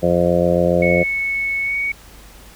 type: harmonic tone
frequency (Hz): 87.31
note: F2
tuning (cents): 0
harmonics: 1 / 2 / 3 / 4 / 5 / 6 / 7 / 8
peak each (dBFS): -26 / -19 / -29 / -22 / -24 / -17 / -20 / -28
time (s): 0.02-1.04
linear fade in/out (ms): 20
type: tone with pitch glide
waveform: sine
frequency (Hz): 2207 to 2237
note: C#7 to C#7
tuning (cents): -8 to +15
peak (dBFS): -18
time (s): 0.82-1.92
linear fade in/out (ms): 5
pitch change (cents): +23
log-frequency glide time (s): 1.62-1.76
effects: added 50 Hz sine -44 dBFS peak until 2.55 s + pink hiss -44 dBFS RMS until 2.55 s